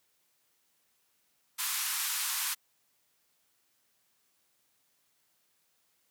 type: band-pass noise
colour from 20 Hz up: white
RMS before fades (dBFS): -33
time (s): 1.58-2.55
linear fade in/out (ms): 20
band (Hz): 900 to 15000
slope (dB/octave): 48
effects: white hiss -73 dBFS RMS until 6.1 s + high-pass 80 Hz 12 dB/octave